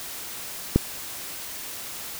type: click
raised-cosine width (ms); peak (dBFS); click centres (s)
3; -3; 0.76
effects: white hiss -36 dBFS RMS until 2.19 s